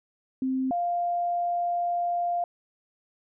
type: tone pair in turn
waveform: sine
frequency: 261.6 / 698.4 Hz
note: C4 / F5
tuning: 0 / 0 cents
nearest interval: octave + perfect fourth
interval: 1700 cents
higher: second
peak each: -24 dBFS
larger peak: neither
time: 0.42-0.71 / 0.71-2.44 s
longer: second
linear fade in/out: 2 ms
effects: none